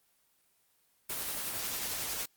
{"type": "noise with tremolo", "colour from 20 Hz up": "white", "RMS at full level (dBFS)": -35, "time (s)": [1.09, 2.26], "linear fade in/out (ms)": 10, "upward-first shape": "sine", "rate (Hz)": 11, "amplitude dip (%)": 25, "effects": ["white hiss -71 dBFS RMS until 2.36 s", "Opus 24 kbps"]}